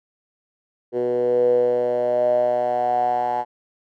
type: tone with band-pass filter sweep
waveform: 10% pulse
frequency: 122.4 Hz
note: B2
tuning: 15 cents flat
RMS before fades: -20 dBFS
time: 0.92-3.45 s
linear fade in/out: 50 ms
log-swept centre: 420 to 830 Hz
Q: 9.2
effects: none